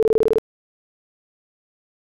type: tone bursts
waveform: sine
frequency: 440.7 Hz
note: A4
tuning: 3 cents sharp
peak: -12 dBFS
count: 8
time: 0-0.384 s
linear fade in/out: 0 ms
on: 27 ms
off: 24 ms
effects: none